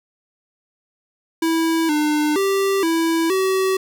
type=tone with pitch steps; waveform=square; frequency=327.1 / 300.7 / 391.4 / 329 / 380.1 Hz; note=E4 / D4 / G4 / E4 / F#4; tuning=-13 / +41 / -3 / -3 / +47 cents; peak=-17 dBFS; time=1.42-3.77 s; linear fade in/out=5 ms; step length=470 ms; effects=none